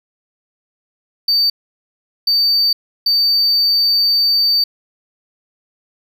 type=tone bursts at uneven times; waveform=triangle; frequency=4599 Hz; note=D8; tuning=37 cents flat; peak=-10 dBFS; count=3; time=1.28-1.5 / 2.27-2.73 / 3.06-4.64 s; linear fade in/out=5 ms; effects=none